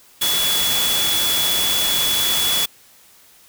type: tone in noise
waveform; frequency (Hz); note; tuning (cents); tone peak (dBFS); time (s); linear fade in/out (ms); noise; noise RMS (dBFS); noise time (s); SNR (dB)
sine; 3400; G#7; +40; -19; 0.21-2.66; 10; white; -21; 0.21-2.66; -1
effects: white hiss -50 dBFS RMS until 3.48 s